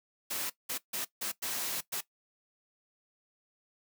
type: noise bursts at uneven times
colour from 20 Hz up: white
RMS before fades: -35 dBFS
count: 6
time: 0.3-0.5 / 0.69-0.78 / 0.93-1.05 / 1.21-1.32 / 1.42-1.81 / 1.92-2.01 s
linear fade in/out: 10 ms
effects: noise-tail reverb RT60 0.1 s tail -17 dB re dry + high-pass 150 Hz 12 dB/octave